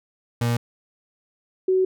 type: tone pair in turn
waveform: 35% pulse / sine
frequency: 118.5 / 374.7 Hz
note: A#2 / F#4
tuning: +29 / +22 cents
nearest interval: octave + minor sixth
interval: 1993 cents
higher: second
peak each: -18 / -16 dBFS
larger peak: second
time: 0.41-0.57 / 1.68-1.85 s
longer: second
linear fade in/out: 5 ms
effects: none